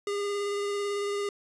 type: tone with vibrato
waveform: square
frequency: 405.9 Hz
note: G#4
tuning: 40 cents flat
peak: -29 dBFS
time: 0.07-1.29 s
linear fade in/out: 2 ms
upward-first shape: sine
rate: 18 Hz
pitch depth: 14 cents each way
effects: resampled to 22050 Hz + 10-bit